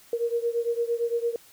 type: beating tone pair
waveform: sine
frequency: 466.2 / 475 Hz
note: A#4 / A#4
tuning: 0 / +33 cents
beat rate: 8.8 Hz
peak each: -26 / -28 dBFS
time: 0.13-1.36 s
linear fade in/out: 2 ms
effects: white hiss -54 dBFS RMS until 1.52 s

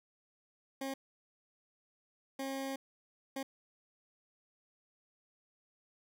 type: tone bursts at uneven times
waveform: 20% pulse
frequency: 270 Hz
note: C#4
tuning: 45 cents flat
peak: -32 dBFS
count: 3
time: 0.81-0.94 / 2.39-2.76 / 3.36-3.43 s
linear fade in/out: 5 ms
effects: none

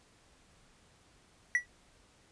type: tone with exponential decay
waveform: triangle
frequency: 1948 Hz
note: B6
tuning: 24 cents flat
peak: -19 dBFS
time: 1.55-1.66 s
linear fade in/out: 1 ms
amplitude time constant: 22 ms
effects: pink hiss -64 dBFS RMS until 2.31 s + resampled to 22050 Hz

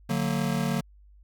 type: chord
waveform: square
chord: D augmented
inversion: none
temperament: just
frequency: 146.83 / 183.54 / 229.4 Hz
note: D3 / F#3 / A#3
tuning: 0 / -14 / -28 cents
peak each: -30 dBFS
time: 0.09-0.81 s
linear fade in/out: 10 ms
effects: added 50 Hz sine -51 dBFS peak until 1.23 s

